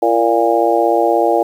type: harmonic tone with a mistuned harmonic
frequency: 116.54 Hz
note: A#2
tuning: in tune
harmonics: 3 / 4 / 5 / 6 / 7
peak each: -17 / -17 / -17 / -17 / -17 dBFS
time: 0.02-1.43 s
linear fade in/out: 5 ms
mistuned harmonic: 3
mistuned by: -41 cents
effects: 7-bit